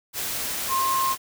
sine tone in noise, 1061 Hz, C6, 24 cents sharp, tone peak -21 dBFS, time 0.68-1.16 s, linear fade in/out 50 ms, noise white, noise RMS -29 dBFS, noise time 0.13-1.18 s, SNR +5 dB, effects none

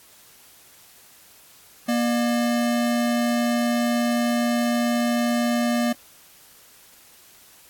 square tone pair together, 238 / 601 Hz, A#3 / D5, +36 / +40 cents, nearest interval octave + major third, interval 1604 cents, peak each -21 / -28 dBFS, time 1.88-5.93 s, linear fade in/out 10 ms, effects white hiss -51 dBFS RMS until 7.69 s + AAC 64 kbps

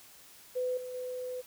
sine tone with level steps, 503 Hz, B4, 32 cents sharp, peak -29 / -38 / -35 dBFS, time 0.55-1.42 s, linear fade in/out 20 ms, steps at 0.77 / 0.94 s, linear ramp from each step 5 ms, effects white hiss -55 dBFS RMS until 1.46 s

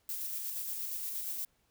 violet noise with tremolo, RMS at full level -37 dBFS, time 0.09-1.45 s, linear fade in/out 2 ms, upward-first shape square, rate 8.5 Hz, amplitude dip 25%, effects pink hiss -73 dBFS RMS until 1.7 s

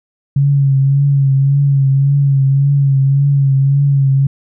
sine tone with vibrato, 138.4 Hz, C#3, 2 cents flat, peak -8 dBFS, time 0.36-4.27 s, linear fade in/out 5 ms, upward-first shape triangle, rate 1.8 Hz, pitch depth 46 cents each way, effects none

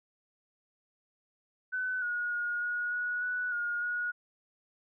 sine tone with pitch steps, 1508 / 1446 / 1436 / 1448 / 1460 / 1479 / 1428 / 1450 Hz, F#6 / F#6 / F6 / F#6 / F#6 / F#6 / F6 / F#6, +32 / -40 / +48 / -38 / -24 / -1 / +38 / -35 cents, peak -30 dBFS, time 1.72-4.12 s, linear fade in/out 20 ms, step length 300 ms, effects none

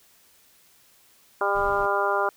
harmonic tone, 200.3 Hz, G3, 38 cents sharp, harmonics 2 / 3 / 4 / 5 / 6 / 7, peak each -28 / -28 / -28 / -28 / -28 / -28 dBFS, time 1.41-2.29 s, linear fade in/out 2 ms
brown noise, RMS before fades -38 dBFS, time 1.54-1.87 s, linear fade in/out 20 ms
effects white hiss -58 dBFS RMS until 2.36 s

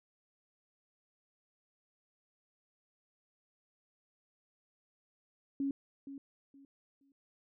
sine tone with echo, 276.3 Hz, C#4, 6 cents flat, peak -31 dBFS, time 5.6-5.71 s, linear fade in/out 2 ms, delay 470 ms, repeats 3, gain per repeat -12 dB, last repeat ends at 7.12 s, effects none

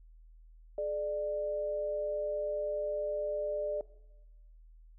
sine tone pair together, 424.3 / 595 Hz, G#4 / D5, +37 / +22 cents, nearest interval tritone, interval 585 cents, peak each -38 / -32 dBFS, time 0.78-3.81 s, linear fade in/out 2 ms, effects noise-tail reverb RT60 1.0 s tail -19 dB re dry + added 40 Hz sine -53 dBFS peak until 4.98 s

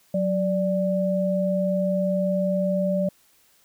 sine tone pair together, 185 / 587.3 Hz, F#3 / D5, 0 / 0 cents, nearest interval octave + minor sixth, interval 2000 cents, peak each -23 dBFS, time 0.14-3.09 s, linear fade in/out 5 ms, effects white hiss -60 dBFS RMS until 3.64 s

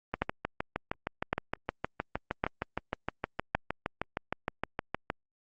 two click trains, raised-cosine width 0.5 ms, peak -15 / -11 dBFS, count 33 / 4, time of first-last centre 0.14-5.101 / 0.22-3.55 s, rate 6.45 / 0.901 Hz, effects Opus 32 kbps

